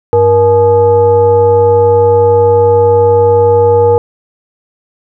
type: tone with frequency modulation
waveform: sine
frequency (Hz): 475.3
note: A#4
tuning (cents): +34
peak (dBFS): -4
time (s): 0.13-3.98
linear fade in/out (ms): 0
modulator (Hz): 378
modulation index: 0.7
effects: none